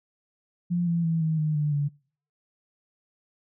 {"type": "tone with pitch steps", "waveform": "sine", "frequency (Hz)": [174.61, 169.15, 163.86, 158.74, 153.77, 148.96, 144.31], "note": ["F3", "E3", "E3", "D#3", "D#3", "D3", "D3"], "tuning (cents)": [0, 45, -10, 35, -20, 25, -30], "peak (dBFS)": -22, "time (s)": [0.7, 1.89], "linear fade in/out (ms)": 20, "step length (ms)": 170, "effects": ["noise-tail reverb RT60 0.5 s tail -26 dB re dry"]}